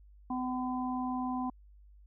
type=harmonic tone; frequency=253.3 Hz; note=B3; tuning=44 cents sharp; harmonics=1 / 3 / 4; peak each=-33 / -38 / -39 dBFS; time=0.3-1.5 s; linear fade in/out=5 ms; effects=added 50 Hz sine -54 dBFS peak until 2.06 s